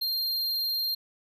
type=tone; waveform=square; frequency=4193 Hz; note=C8; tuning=3 cents sharp; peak=-27 dBFS; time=0.01-0.95 s; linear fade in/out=10 ms; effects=none